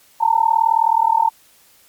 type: tone with amplitude modulation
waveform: sine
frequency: 903 Hz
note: A5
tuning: 45 cents sharp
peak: -8 dBFS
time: 0.2-1.3 s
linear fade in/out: 20 ms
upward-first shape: sine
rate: 39.1 Hz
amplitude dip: 95%
effects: white hiss -52 dBFS RMS until 1.88 s + MP3 96 kbps